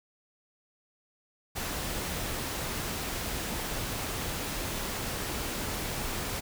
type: noise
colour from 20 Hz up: pink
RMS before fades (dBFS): -34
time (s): 1.55-6.41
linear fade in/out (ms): 20
effects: none